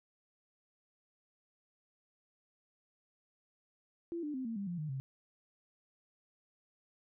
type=tone with pitch steps; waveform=sine; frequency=339.2 / 297 / 260.1 / 227.7 / 199.37 / 174.57 / 152.85 / 133.84 Hz; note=E4 / D4 / C4 / A#3 / G3 / F3 / D#3 / C3; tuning=+50 / +20 / -10 / -40 / +30 / 0 / -30 / +40 cents; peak=-36 dBFS; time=4.12-5 s; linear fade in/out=0 ms; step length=110 ms; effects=none